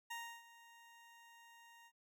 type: tone with ADSR envelope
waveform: 20% pulse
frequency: 932.3 Hz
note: A#5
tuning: in tune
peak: -38 dBFS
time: 0.1-1.92 s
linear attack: 11 ms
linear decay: 310 ms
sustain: -17 dB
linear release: 58 ms
effects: none